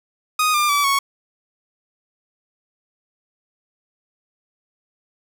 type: tone with pitch steps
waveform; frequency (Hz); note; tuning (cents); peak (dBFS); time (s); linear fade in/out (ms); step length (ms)
sawtooth; 1244.5 / 1197.3 / 1151.8 / 1108.1; D#6 / D6 / D6 / C#6; 0 / +33 / -34 / -1; -12; 0.39-0.99; 5; 150
effects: none